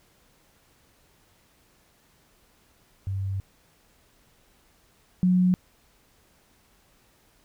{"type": "tone pair in turn", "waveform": "sine", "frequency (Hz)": [96.9, 181.97], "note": ["G2", "F#3"], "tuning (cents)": [-20, -29], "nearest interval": "major seventh", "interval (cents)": 1091, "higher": "second", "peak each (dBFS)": [-26, -17], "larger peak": "second", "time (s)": [[3.07, 3.4], [5.23, 5.54]], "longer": "first", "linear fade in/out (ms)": 0, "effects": ["pink hiss -62 dBFS RMS until 7.44 s"]}